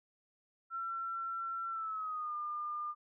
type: tone with pitch glide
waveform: sine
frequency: 1352 to 1204.5 Hz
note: E6 to D6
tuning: +43 to +43 cents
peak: -36 dBFS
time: 0.7-2.95 s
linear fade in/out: 50 ms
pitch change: -200 cents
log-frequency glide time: 1.69-2.35 s
effects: none